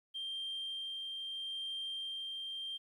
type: tone with tremolo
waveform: sine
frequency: 3173 Hz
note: G7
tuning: 20 cents sharp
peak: -36 dBFS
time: 0.14-2.78 s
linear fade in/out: 20 ms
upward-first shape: sine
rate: 0.77 Hz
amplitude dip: 25%
effects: tanh soft clip ceiling -35 dBFS + 12-bit